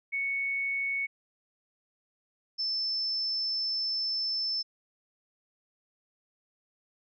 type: tone pair in turn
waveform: sine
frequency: 2217 / 5285 Hz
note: C#7 / E8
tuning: 0 / +4 cents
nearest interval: octave + minor third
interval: 1504 cents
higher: second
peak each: -28 dBFS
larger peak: neither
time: 0.12-1.07 / 2.58-4.63 s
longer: second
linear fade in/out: 20 ms
effects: none